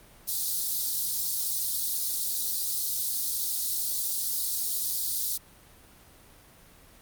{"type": "high-pass noise", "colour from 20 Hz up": "white", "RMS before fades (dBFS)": -29, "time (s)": [0.27, 5.38], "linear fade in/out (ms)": 20, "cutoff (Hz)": 3800, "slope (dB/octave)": 48, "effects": ["pink hiss -54 dBFS RMS until 7.01 s", "Opus 32 kbps"]}